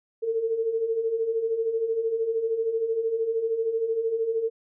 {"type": "beating tone pair", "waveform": "sine", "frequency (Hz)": [441.3, 454.3], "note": ["A4", "A#4"], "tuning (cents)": [5, -45], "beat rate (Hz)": 13, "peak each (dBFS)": [-31, -24], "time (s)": [0.22, 4.5], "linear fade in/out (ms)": 20, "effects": []}